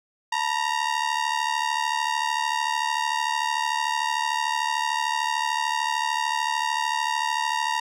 sawtooth ring-modulated tone, 932.3 Hz, A#5, in tune, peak -16 dBFS, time 0.32-7.8 s, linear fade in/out 5 ms, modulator 36.7 Hz, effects low-pass 7000 Hz 12 dB/octave

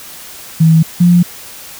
sine tone pair in turn, 161.5 / 175.24 Hz, E3 / F3, -35 / +6 cents, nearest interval minor second, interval 141 cents, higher second, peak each -4 dBFS, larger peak neither, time 0.6-0.83 / 1-1.23 s, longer neither, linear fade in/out 10 ms, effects white hiss -32 dBFS RMS until 1.79 s

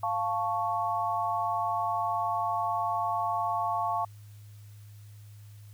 sine chord, F augmented, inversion none, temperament equal, 698.5 / 880 / 1108.7 Hz, F5 / A5 / C#6, 0 / 0 / 0 cents, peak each -31 dBFS, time 0.03-4.05 s, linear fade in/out 5 ms, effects added 104 Hz sine -46 dBFS peak until 5.73 s + white hiss -62 dBFS RMS until 5.73 s

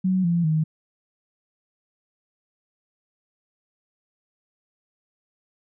sine tone with pitch steps, 186.4 / 170.93 / 156.74 Hz, F#3 / F3 / D#3, +13 / -37 / +13 cents, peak -18 dBFS, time 0.04-0.64 s, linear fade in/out 10 ms, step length 200 ms, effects none

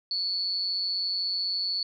sine tone with amplitude modulation, 4435 Hz, C#8, in tune, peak -23 dBFS, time 0.11-1.83 s, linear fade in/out 2 ms, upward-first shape sine, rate 186 Hz, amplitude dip 70%, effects none

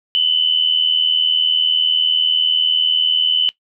sine tone pair together, 2960 / 3040 Hz, F#7 / F#7, 0 / +46 cents, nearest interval unison, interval 46 cents, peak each -16 / -15 dBFS, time 0.15-3.49 s, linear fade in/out 0 ms, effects noise-tail reverb RT60 0.1 s tail -18 dB re dry

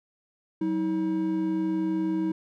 triangle tone pair together, 187.08 / 319.3 Hz, F#3 / D#4, +19 / +45 cents, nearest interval major sixth, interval 926 cents, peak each -29 / -23 dBFS, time 0.61-2.32 s, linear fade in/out 5 ms, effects none

